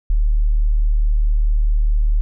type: tone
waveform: sine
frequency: 37.67 Hz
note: D1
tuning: 45 cents sharp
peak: -12 dBFS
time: 0.1-2.21 s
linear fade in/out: 0 ms
effects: none